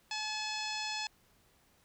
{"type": "harmonic tone", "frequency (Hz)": 858, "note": "A5", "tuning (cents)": -44, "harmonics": [1, 2, 3, 4, 5, 6, 7, 8, 9], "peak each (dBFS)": [-41, -45, -41, -44, -43, -42, -50, -50, -53], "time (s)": [0.11, 1.07], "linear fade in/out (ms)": 2, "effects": ["pink hiss -68 dBFS RMS until 1.84 s"]}